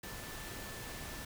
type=tone in noise; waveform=sine; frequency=1760 Hz; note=A6; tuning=in tune; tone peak=-53 dBFS; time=0.03-1.25 s; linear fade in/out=5 ms; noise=pink; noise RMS=-45 dBFS; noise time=0.03-1.25 s; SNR=-11 dB; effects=none